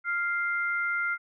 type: tone pair together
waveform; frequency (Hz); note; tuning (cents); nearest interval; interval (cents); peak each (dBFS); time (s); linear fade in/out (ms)
sine; 1397.9 / 2093; F6 / C7; +1 / 0; perfect fifth; 699; -27 / -31; 0.04-1.18; 50
effects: none